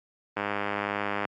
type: click train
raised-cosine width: 0.5 ms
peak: -13 dBFS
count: 91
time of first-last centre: 0.37-1.252 s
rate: 102 Hz
effects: high-pass 150 Hz 12 dB/octave + Opus 32 kbps